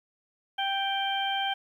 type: harmonic tone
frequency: 785 Hz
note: G5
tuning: 2 cents sharp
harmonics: 1 / 2 / 3 / 4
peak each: -29 / -34 / -38 / -31 dBFS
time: 0.58-1.54 s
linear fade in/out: 10 ms
effects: 10-bit